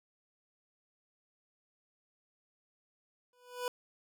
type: tone with exponential growth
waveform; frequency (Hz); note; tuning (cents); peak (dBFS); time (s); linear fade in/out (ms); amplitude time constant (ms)
25% pulse; 493.9; B4; 0; -27; 3.33-3.68; 1; 75
effects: none